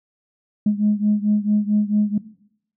sine beating tone pair, 207.7 / 212.2 Hz, G#3 / G#3, 0 / +38 cents, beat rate 4.5 Hz, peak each -17 / -19 dBFS, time 0.66-2.18 s, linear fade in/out 5 ms, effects noise-tail reverb RT60 0.7 s tail -17 dB re dry + tanh soft clip ceiling -9 dBFS

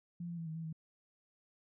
sine tone with pitch steps, 172.5 / 170.9 / 165.3 / 158.5 / 163.6 / 159.4 Hz, F3 / F3 / E3 / D#3 / E3 / D#3, -21 / -37 / +5 / +32 / -13 / +42 cents, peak -39 dBFS, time 0.2-0.728 s, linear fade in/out 5 ms, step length 88 ms, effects none

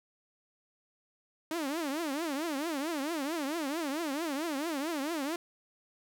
sawtooth tone with vibrato, 303.2 Hz, D#4, 45 cents flat, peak -28 dBFS, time 1.51-5.36 s, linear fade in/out 2 ms, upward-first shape triangle, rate 4.5 Hz, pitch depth 260 cents each way, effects none

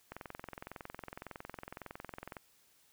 click train, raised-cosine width 0.5 ms, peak -28 dBFS, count 50, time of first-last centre 0.12-2.368 s, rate 21.8 Hz, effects white hiss -68 dBFS RMS until 2.92 s

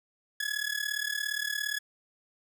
sawtooth tone with amplitude modulation, 1692 Hz, G#6, 32 cents sharp, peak -23 dBFS, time 0.4-1.79 s, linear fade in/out 5 ms, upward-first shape sine, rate 37.3 Hz, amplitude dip 85%, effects none

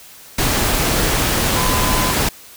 sine tone in noise, 1013 Hz, B5, 44 cents sharp, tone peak -22 dBFS, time 1.56-2.13 s, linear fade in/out 5 ms, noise pink, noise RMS -17 dBFS, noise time 0.38-2.29 s, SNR -8 dB, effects white hiss -41 dBFS RMS until 2.56 s

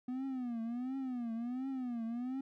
triangle tone with vibrato, 246.9 Hz, B3, in tune, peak -34 dBFS, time 0.08-2.41 s, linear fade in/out 5 ms, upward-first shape triangle, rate 1.4 Hz, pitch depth 170 cents each way, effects none

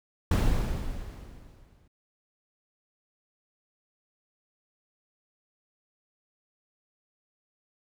brown noise with exponential decay, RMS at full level -20 dBFS, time 0.31-1.88 s, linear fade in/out 5 ms, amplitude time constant 340 ms, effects none

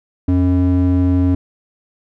triangle ring-modulated tone, 180.2 Hz, F#3, 45 cents flat, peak -6 dBFS, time 0.28-1.35 s, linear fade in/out 5 ms, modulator 93.3 Hz, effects none

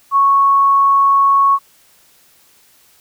sine tone, 1106 Hz, C#6, 4 cents flat, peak -8 dBFS, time 0.11-1.59 s, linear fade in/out 50 ms, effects white hiss -51 dBFS RMS until 3 s

